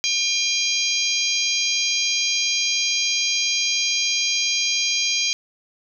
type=harmonic tone; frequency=803 Hz; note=G5; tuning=41 cents sharp; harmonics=3 / 4 / 5 / 6 / 7 / 8; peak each=-25 / -26 / -28 / -25 / -29 / -26 dBFS; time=0.04-5.33 s; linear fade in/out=0 ms; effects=none